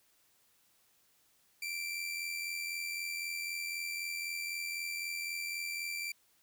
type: tone with amplitude modulation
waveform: sawtooth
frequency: 2349 Hz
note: D7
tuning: in tune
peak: -31 dBFS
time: 1.62-6.12 s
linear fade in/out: 5 ms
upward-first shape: sine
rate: 83.9 Hz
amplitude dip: 45%
effects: white hiss -70 dBFS RMS until 6.42 s